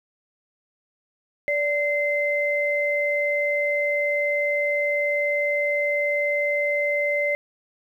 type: tone pair together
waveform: sine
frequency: 581 / 2070 Hz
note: D5 / C7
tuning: -19 / -19 cents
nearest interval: octave + minor seventh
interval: 2200 cents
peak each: -23 dBFS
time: 1.48-7.35 s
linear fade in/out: 0 ms
effects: 9-bit